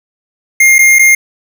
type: tone with dropouts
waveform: square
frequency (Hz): 2122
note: C7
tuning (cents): +24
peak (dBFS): -4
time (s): 0.6-1.15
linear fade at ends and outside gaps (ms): 5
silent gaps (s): 0.784-0.789 / 0.987-0.992
effects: none